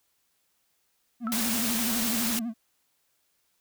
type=tone with vibrato; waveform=triangle; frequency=230.1 Hz; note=A#3; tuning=22 cents flat; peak=-27 dBFS; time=1.2-2.54 s; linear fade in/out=50 ms; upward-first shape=sine; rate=12 Hz; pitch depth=99 cents each way
type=tone with exponential decay; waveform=sine; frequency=1318.5 Hz; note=E6; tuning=in tune; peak=-27 dBFS; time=1.27-1.38 s; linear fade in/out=0 ms; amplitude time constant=22 ms
type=noise; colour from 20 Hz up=white; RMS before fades=-29 dBFS; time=1.32-2.39 s; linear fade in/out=0 ms
effects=white hiss -72 dBFS RMS until 3.6 s